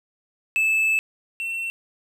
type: tone pair in turn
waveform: triangle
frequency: 2621 / 2704 Hz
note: E7 / E7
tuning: -11 / +43 cents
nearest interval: minor second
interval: 54 cents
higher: second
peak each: -16 / -24 dBFS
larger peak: first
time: 0.56-0.99 / 1.4-1.7 s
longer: first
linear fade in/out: 0 ms
effects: none